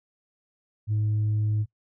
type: tone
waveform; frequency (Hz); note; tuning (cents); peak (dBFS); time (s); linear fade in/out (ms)
sine; 106.5; G#2; +44; -20; 0.87-1.66; 50
effects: noise-tail reverb RT60 0.1 s tail -21 dB re dry + tanh soft clip ceiling -20 dBFS